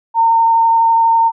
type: tone with vibrato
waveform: sine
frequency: 913 Hz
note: A#5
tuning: 36 cents flat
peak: -8 dBFS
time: 0.14-1.32 s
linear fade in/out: 50 ms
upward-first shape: triangle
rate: 12 Hz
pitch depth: 10 cents each way
effects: none